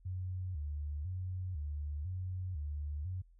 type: tone with vibrato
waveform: sine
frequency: 82.41 Hz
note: E2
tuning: in tune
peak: -36 dBFS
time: 0.05-3.22 s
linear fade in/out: 10 ms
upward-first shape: square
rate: 1 Hz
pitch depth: 190 cents each way
effects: added 42 Hz sine -59 dBFS peak until 3.39 s